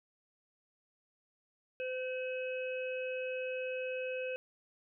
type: harmonic tone with a mistuned harmonic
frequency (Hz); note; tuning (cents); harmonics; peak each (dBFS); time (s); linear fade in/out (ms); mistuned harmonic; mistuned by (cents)
512; C5; -38; 1 / 3 / 5 / 6; -36 / -48 / -42 / -56; 1.8-4.36; 0; 6; -83
effects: none